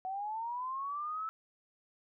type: linear sweep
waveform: sine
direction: up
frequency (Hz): 740 to 1318.5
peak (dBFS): -35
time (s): 0.05-1.29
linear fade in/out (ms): 0
effects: none